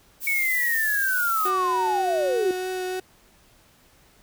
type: noise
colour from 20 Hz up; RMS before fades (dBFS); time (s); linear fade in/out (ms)
violet; -30; 0.2-1.51; 50
type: linear sweep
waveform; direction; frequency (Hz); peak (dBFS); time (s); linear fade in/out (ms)
sine; down; 2241 to 348.6; -21; 0.27-2.51; 2
type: tone with vibrato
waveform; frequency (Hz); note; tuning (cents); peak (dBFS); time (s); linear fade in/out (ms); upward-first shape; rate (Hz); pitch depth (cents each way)
35% pulse; 370; F#4; 0; -25; 1.45-3; 5; triangle; 3.4; 13
effects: pink hiss -57 dBFS RMS until 4.22 s